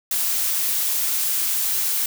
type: noise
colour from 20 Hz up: blue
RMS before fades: -22 dBFS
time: 0.11-2.06 s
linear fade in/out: 2 ms
effects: none

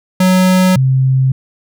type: tone pair in turn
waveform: square / sine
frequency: 185 / 131.82 Hz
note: F#3 / C3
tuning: 0 / +13 cents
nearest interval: tritone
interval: 587 cents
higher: first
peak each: -8 dBFS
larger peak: neither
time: 0.2-0.76 / 0.76-1.32 s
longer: neither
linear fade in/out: 5 ms
effects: none

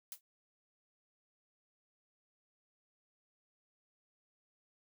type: noise with exponential decay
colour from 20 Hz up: blue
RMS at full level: -40 dBFS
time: 0.12-0.21 s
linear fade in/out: 1 ms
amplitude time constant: 18 ms
effects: none

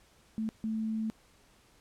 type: tone bursts at uneven times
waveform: sine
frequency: 220 Hz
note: A3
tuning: in tune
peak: -30 dBFS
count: 2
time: 0.38-0.49 / 0.64-1.1 s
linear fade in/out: 0 ms
effects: pink hiss -63 dBFS RMS until 1.8 s + low-pass 11000 Hz 12 dB/octave

